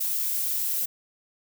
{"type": "noise", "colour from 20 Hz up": "violet", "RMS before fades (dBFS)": -27, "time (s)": [0, 0.86], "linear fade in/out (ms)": 10, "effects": []}